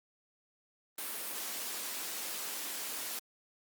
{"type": "high-pass noise", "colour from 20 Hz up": "white", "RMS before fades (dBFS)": -39, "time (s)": [0.98, 3.19], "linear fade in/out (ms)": 2, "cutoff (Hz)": 210, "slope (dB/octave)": 24, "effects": ["Opus 32 kbps"]}